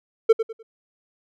triangle tone with echo, 449.1 Hz, A4, 35 cents sharp, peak -7 dBFS, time 0.29-0.33 s, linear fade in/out 10 ms, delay 100 ms, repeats 3, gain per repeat -11 dB, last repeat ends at 0.63 s, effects none

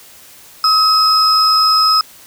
sine tone pair together, 1278 / 5112 Hz, D#6 / D#8, +46 / +46 cents, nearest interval 2 octaves, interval 2400 cents, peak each -10 dBFS, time 0.64-2.01 s, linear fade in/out 2 ms, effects tanh soft clip ceiling -4 dBFS + white hiss -41 dBFS RMS until 2.26 s

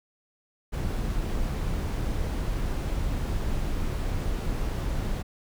brown noise, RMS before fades -28 dBFS, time 0.72-5.23 s, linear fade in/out 20 ms, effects none

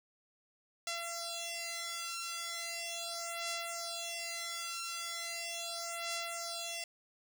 5% pulse beating tone pair, 679 / 679.38 Hz, F5 / F5, -49 / -48 cents, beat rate 0.38 Hz, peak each -30 dBFS, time 0.87-6.84 s, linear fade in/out 2 ms, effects none

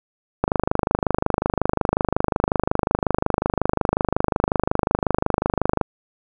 click train, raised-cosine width 1 ms, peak -3 dBFS, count 138, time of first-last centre 0.44-5.813 s, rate 25.5 Hz, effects none

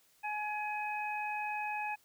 harmonic tone, 842 Hz, G#5, 24 cents sharp, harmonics 1 / 2 / 3, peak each -36 / -44 / -39 dBFS, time 0.23-1.96 s, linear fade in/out 20 ms, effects white hiss -68 dBFS RMS until 2.04 s

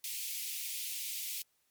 white high-pass noise, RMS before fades -39 dBFS, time 0.04-1.42 s, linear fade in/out 2 ms, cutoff 2200 Hz, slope 48 dB/octave, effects white hiss -75 dBFS RMS until 1.7 s + MP3 96 kbps

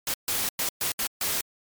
white noise bursts at uneven times, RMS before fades -27 dBFS, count 6, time 0.07-0.14 / 0.28-0.49 / 0.59-0.69 / 0.81-0.92 / 0.99-1.07 / 1.21-1.41 s, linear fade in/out 2 ms, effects MP3 96 kbps

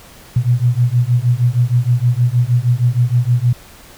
sine beating tone pair, 118.9 / 125.3 Hz, A#2 / B2, +35 / +25 cents, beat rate 6.4 Hz, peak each -14 dBFS, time 0.36-3.53 s, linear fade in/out 5 ms, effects pink hiss -41 dBFS RMS until 3.97 s

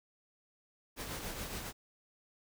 pink noise with tremolo, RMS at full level -40 dBFS, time 0.96-1.73 s, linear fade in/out 50 ms, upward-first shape sine, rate 7.1 Hz, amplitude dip 40%, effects none

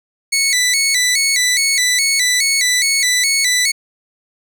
15% pulse tone with vibrato, 2093 Hz, C7, in tune, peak -6 dBFS, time 0.32-3.72 s, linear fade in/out 10 ms, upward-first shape square, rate 2.4 Hz, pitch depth 92 cents each way, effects none

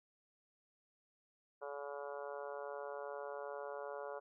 harmonic tone, 142.5 Hz, C#3, 48 cents sharp, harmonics 3 / 4 / 5 / 6 / 7 / 8 / 9 / 10, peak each -48 / -46 / -52 / -54 / -53 / -55 / -59 / -55 dBFS, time 1.61-4.2 s, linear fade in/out 20 ms, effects none

